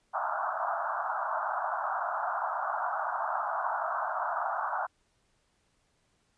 pink band-pass noise, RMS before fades -32 dBFS, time 0.13-4.87 s, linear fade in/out 20 ms, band 640 to 1500 Hz, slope 96 dB/octave, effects pink hiss -72 dBFS RMS until 6.37 s + resampled to 22050 Hz

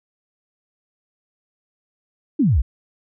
sine exponential sweep, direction down, 333.5 to 50.5 Hz, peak -13 dBFS, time 2.39-2.62 s, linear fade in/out 10 ms, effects none

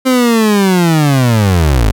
30% pulse linear sweep, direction down, 262.6 to 46.37 Hz, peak -5 dBFS, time 0.05-1.92 s, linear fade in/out 20 ms, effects none

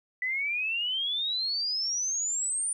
sine exponential sweep, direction up, 1975.5 to 9300 Hz, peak -27 dBFS, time 0.22-2.73 s, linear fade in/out 2 ms, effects 11-bit

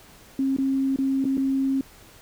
sine tone with dropouts, 269 Hz, C4, 48 cents sharp, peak -20 dBFS, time 0.39-1.81 s, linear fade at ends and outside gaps 2 ms, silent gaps 0.565-0.585 / 0.961-0.987 / 1.243-1.252 / 1.371-1.378 s, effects pink hiss -50 dBFS RMS until 2.21 s

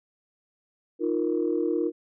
sine chord, Eb suspended second, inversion none, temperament just, 311.1 / 350 / 466.7 Hz, Eb4 / F4 / Bb4, 0 / +4 / +2 cents, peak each -27 / -26 / -28 dBFS, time 0.99-1.92 s, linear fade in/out 50 ms, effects tanh soft clip ceiling -14 dBFS

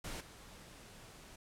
pink noise with level steps, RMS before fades -44 / -55 dBFS, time 0.04-1.36 s, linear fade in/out 5 ms, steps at 0.2 s, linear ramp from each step 10 ms, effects low-pass 11000 Hz 12 dB/octave

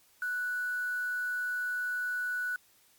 sine tone with quantisation, 1480 Hz, F#6, in tune, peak -30 dBFS, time 0.22-2.56 s, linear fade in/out 2 ms, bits 8, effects white hiss -64 dBFS RMS until 2.98 s + MP3 96 kbps

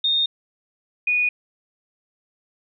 sine tone pair in turn, 3675 / 2465 Hz, A#7 / D#7, -25 / -17 cents, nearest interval perfect fifth, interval 692 cents, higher first, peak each -17 dBFS, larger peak neither, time 0.04-0.26 / 1.07-1.29 s, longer neither, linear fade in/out 5 ms, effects none

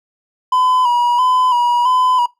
triangle tone with vibrato, 987.8 Hz, B5, in tune, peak -9 dBFS, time 0.52-2.26 s, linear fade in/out 5 ms, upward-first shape square, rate 1.5 Hz, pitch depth 43 cents each way, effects noise-tail reverb RT60 0.2 s tail -22 dB re dry

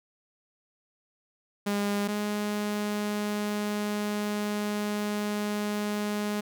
sawtooth tone pair in turn, 203.5 / 208.1 Hz, G#3 / G#3, -35 / +4 cents, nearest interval unison, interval 39 cents, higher second, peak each -22 / -24 dBFS, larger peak first, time 1.66-2.08 / 2.08-6.41 s, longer second, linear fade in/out 10 ms, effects none

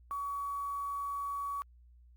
sine tone with quantisation, 1130 Hz, C#6, 33 cents sharp, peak -34 dBFS, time 0.11-1.62 s, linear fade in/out 0 ms, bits 9, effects added 60 Hz sine -56 dBFS peak until 2.16 s + Opus 48 kbps

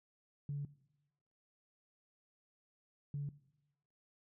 sine tone bursts at uneven times, 143.2 Hz, D3, 43 cents flat, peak -36 dBFS, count 2, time 0.49-0.65 / 3.14-3.29 s, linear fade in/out 2 ms, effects noise-tail reverb RT60 1.0 s tail -20 dB re dry + tanh soft clip ceiling -32 dBFS

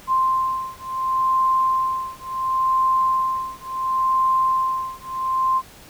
sine beating tone pair, 1046.5 / 1047.21 Hz, C6 / C6, 0 / +1 cents, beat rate 0.71 Hz, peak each -21 dBFS, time 0.07-5.62 s, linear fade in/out 50 ms, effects pink hiss -45 dBFS RMS until 5.89 s

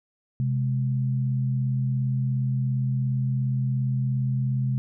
sine tone pair together, 130.49 / 207.7 Hz, C3 / G#3, -4 / 0 cents, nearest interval minor sixth, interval 804 cents, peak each -22 / -32 dBFS, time 0.4-4.78 s, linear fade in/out 0 ms, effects none

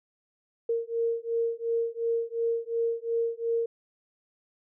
sine beating tone pair, 460.8 / 463.6 Hz, A#4 / A#4, -20 / -10 cents, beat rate 2.8 Hz, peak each -29 dBFS, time 0.69-3.66 s, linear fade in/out 5 ms, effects none

